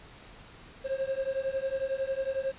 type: beating tone pair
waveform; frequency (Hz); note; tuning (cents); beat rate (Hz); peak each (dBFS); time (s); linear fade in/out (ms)
triangle; 530 / 541; C5 / C#5; +22 / -42; 11; -30; 0.84-2.53; 20
effects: pink hiss -51 dBFS RMS until 2.58 s + resampled to 8000 Hz